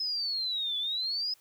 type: exponential two-way sweep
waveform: sine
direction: down then up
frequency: 5160 to 3428 to 5110 Hz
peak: -29 dBFS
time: 0-1.34 s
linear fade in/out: 5 ms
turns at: 0.78 s
effects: white hiss -63 dBFS RMS until 1.4 s